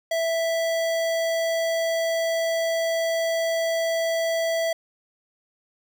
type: tone with notch filter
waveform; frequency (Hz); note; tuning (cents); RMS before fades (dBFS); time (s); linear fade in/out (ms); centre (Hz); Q
square; 659.3; E5; 0; -24; 0.11-4.73; 5; 11000; 1.7
effects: none